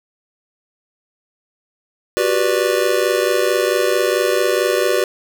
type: chord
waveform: square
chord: G major seventh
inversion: third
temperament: just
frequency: 367.5 / 392 / 490 / 588 Hz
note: F#4 / G4 / B4 / D5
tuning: -12 / 0 / -14 / +2 cents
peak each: -21 / -22 / -20 / -21 dBFS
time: 2.17-5.04 s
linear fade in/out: 0 ms
effects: none